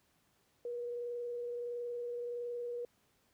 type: tone with frequency modulation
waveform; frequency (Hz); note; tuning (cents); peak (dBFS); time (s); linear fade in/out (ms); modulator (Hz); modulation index
sine; 480.7; B4; -47; -37; 0.65-2.85; 2; 21.5; 0.23
effects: pink hiss -73 dBFS RMS until 3.33 s + high-pass 60 Hz 12 dB/octave